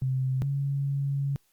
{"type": "tone pair in turn", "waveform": "sine", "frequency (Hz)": [130.81, 139.47], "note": ["C3", "C#3"], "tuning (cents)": [0, 11], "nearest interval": "minor second", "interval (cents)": 111, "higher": "second", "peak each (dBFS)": [-24, -25], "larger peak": "first", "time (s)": [[0.02, 0.42], [0.42, 1.36]], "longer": "second", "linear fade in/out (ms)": 0, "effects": ["white hiss -69 dBFS RMS until 1.52 s", "Opus 48 kbps"]}